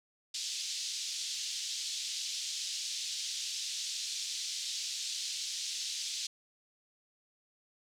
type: band-pass noise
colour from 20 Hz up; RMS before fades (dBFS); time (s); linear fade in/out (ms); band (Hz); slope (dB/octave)
pink; -38; 0.34-6.27; 5; 3500 to 7000; 24
effects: none